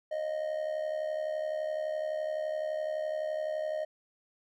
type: tone with amplitude modulation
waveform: triangle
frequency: 620 Hz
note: D#5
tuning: 6 cents flat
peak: -26 dBFS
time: 0.11-3.85 s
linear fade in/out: 10 ms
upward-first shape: sine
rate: 71.8 Hz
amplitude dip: 65%
effects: none